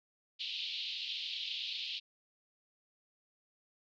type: band-pass noise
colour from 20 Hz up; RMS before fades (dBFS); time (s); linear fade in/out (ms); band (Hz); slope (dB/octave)
white; -40; 0.39-2; 20; 2700 to 4200; 48
effects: none